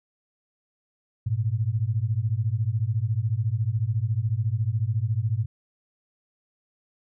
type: beating tone pair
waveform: sine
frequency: 103.7 / 117.7 Hz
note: G#2 / A#2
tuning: -2 / +17 cents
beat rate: 14 Hz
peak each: -25 dBFS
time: 1.26-5.46 s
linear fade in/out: 10 ms
effects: none